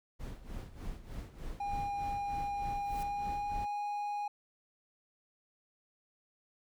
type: noise with tremolo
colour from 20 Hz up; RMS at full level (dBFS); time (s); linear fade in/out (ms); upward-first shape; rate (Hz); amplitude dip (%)
brown; -41; 0.19-3.66; 20; sine; 3.3; 75
type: tone with pitch glide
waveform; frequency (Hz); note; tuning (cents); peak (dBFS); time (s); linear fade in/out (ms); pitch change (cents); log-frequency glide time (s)
triangle; 809 to 824.6; G#5 to G#5; -46 to -13; -32; 1.6-4.28; 5; +33; 2.87-3.73
type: noise with exponential growth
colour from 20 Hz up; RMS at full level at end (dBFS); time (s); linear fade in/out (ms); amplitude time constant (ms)
white; -50; 2.65-3.03; 2; 82
effects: none